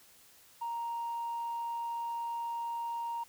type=tone with tanh clipping; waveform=triangle; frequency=934 Hz; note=A#5; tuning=3 cents sharp; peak=-34 dBFS; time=0.61-3.24 s; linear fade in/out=10 ms; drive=5 dB; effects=white hiss -60 dBFS RMS until 3.28 s